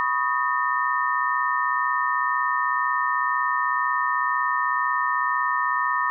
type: tone cluster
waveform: sine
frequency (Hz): 989 / 1111 / 1247 / 1818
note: B5 / C#6 / D#6 / A#6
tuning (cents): +2 / +4 / +3 / -44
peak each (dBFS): -26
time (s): 0-6.1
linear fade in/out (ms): 0
effects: none